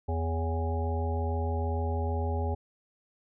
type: harmonic tone with a mistuned harmonic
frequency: 82.41 Hz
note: E2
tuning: in tune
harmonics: 1 / 3 / 5 / 7 / 9 / 10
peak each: -28 / -39 / -37 / -40 / -42 / -38 dBFS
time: 0.08-2.55 s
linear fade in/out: 10 ms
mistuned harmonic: 7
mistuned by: -49 cents
effects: none